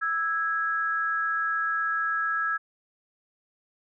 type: tone pair together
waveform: sine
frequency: 1318.5 / 1654.5 Hz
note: E6 / G#6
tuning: 0 / -7 cents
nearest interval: major third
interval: 393 cents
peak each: -27 dBFS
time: 0.01-2.58 s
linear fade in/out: 20 ms
effects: none